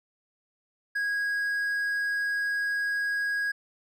triangle tone, 1648 Hz, G#6, 14 cents flat, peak -24 dBFS, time 0.95-3.52 s, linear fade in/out 10 ms, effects none

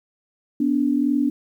sine tone pair together, 246.9 / 289.5 Hz, B3 / D4, 0 / -25 cents, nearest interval minor third, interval 275 cents, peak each -21 / -19 dBFS, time 0.6-1.3 s, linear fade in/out 5 ms, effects 9-bit

